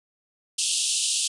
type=band-pass noise; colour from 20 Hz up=white; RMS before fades=-25 dBFS; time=0.58-1.28 s; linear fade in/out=10 ms; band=2700 to 10000 Hz; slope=96 dB/octave; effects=resampled to 24000 Hz